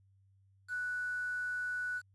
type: tone with quantisation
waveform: sine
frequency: 1480 Hz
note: F#6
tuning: in tune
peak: -34 dBFS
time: 0.68-2.02 s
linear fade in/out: 50 ms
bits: 9
effects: added 97 Hz sine -64 dBFS peak until 2.14 s + resampled to 22050 Hz